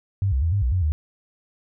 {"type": "tone with pitch steps", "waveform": "sine", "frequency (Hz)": [98.1, 66.1, 82.4, 100.5, 62.1, 91.3, 76.6], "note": ["G2", "C2", "E2", "G2", "B1", "F#2", "D#2"], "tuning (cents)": [2, 18, 0, 44, 10, -23, -27], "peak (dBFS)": -18, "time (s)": [0.22, 0.92], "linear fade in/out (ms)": 0, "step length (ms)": 100, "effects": []}